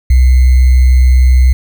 sine tone with sample-and-hold, 63.5 Hz, B1, 49 cents sharp, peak -3 dBFS, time 0.1-1.53 s, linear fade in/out 5 ms, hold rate 2100 Hz, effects none

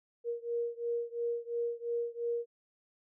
sine beating tone pair, 470 / 472.9 Hz, A#4 / A#4, +14 / +25 cents, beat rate 2.9 Hz, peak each -35 / -36 dBFS, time 0.24-2.46 s, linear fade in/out 50 ms, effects none

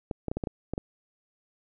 clicks, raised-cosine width 2 ms, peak -17 dBFS, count 8, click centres 0.112 / 0.283 / 0.315 / 0.37 / 0.438 / 0.472 / 0.736 / 0.779 s, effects none

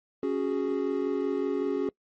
triangle chord, C# suspended fourth, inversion none, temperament equal, 277.2 / 370 / 415.3 Hz, C#4 / F#4 / G#4, 0 / 0 / 0 cents, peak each -28 dBFS, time 0.23-1.89 s, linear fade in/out 2 ms, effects noise-tail reverb RT60 0.1 s tail -24 dB re dry + MP3 32 kbps

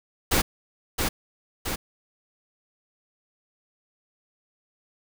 pink noise with echo, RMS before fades -21 dBFS, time 0.31-0.42 s, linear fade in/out 10 ms, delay 670 ms, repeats 2, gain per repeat -4 dB, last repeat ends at 1.76 s, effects none

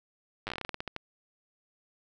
slowing click train, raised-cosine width 0.3 ms, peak -19 dBFS, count 15, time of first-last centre 0.47-0.964 s, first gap 9 ms, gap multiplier 1.19, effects none

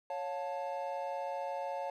triangle chord, Db augmented, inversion none, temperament equal with one note detuned, 554.4 / 710.7 / 880 Hz, Db5 / F5 / A5, 0 / +30 / 0 cents, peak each -37 / -39 / -38 dBFS, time 0.1-1.9 s, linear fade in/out 2 ms, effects none

